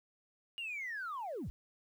sine linear sweep, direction down, 2872 to 35.46 Hz, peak -37 dBFS, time 0.58-1.5 s, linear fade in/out 0 ms, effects tanh soft clip ceiling -34 dBFS + 11-bit

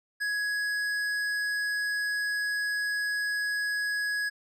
sine tone with tanh clipping, 1671 Hz, G#6, 10 cents sharp, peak -29 dBFS, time 0.2-4.3 s, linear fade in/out 20 ms, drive 13 dB, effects none

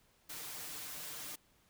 white noise with comb filter, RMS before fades -45 dBFS, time 0.29-1.36 s, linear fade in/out 10 ms, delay 6.6 ms, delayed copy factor +0.95, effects pink hiss -70 dBFS RMS until 1.69 s

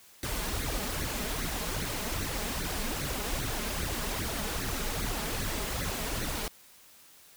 pink noise with flanger, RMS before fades -33 dBFS, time 0.23-6.48 s, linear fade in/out 2 ms, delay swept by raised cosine 0.48 to 4.88 ms, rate 2.5 Hz, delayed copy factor +0.7, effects white hiss -56 dBFS RMS until 7.36 s

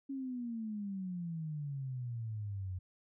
sine exponential sweep, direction down, 277.2 to 90 Hz, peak -37 dBFS, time 0.09-2.79 s, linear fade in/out 10 ms, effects none

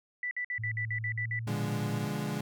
sine tone bursts, 1975.5 Hz, B6, in tune, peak -31 dBFS, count 9, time 0.23-1.391 s, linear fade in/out 2 ms, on 81 ms, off 54 ms
sine tone with pitch glide, 111 to 114.05 Hz, A2 to A#2, +16 to -37 cents, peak -34 dBFS, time 0.58-2.06 s, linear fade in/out 20 ms, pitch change +47 cents, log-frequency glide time 1.08-1.33 s
35% pulse chord, B diminished seventh, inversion none, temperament equal, 123.47 / 146.83 / 174.61 / 207.7 Hz, B2 / D3 / F3 / Ab3, 0 / 0 / 0 / 0 cents, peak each -39 / -34 / -38 / -34 dBFS, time 1.47-2.41 s, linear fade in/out 5 ms
effects none

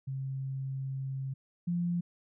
sine tone pair in turn, 134.2 / 173.83 Hz, C3 / F3, +44 / -8 cents, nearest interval major third, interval 448 cents, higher second, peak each -33 / -28 dBFS, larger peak second, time 0.07-1.34 / 1.67-2.01 s, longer first, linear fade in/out 10 ms, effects none

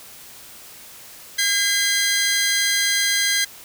15% pulse tone pair together, 1617 / 2037 Hz, G#6 / C7, -47 / -47 cents, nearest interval major third, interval 400 cents, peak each -14 dBFS, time 1.38-3.45 s, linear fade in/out 10 ms, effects white hiss -42 dBFS RMS until 3.64 s

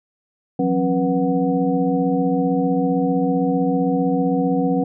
sine tone cluster, 167.9 / 183.4 / 270 / 488.2 / 740 Hz, E3 / F#3 / C#4 / B4 / F#5, +32 / -15 / -45 / -20 / 0 cents, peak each -28 / -22 / -19 / -23 / -26 dBFS, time 0.59-4.84 s, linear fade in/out 5 ms, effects none

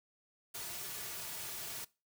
white noise with comb filter, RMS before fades -43 dBFS, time 0.54-1.85 s, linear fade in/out 10 ms, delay 3.8 ms, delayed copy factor -0.6, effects noise-tail reverb RT60 0.3 s tail -22 dB re dry

